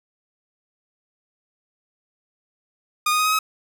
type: tone with pitch steps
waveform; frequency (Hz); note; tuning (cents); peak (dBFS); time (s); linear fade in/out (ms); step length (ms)
sawtooth; 1225 / 1237.8 / 1250.7 / 1263.8 / 1277; D#6 / D#6 / D#6 / D#6 / D#6; -27 / -9 / +9 / +27 / +45; -14; 3.06-3.39; 5; 66
effects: none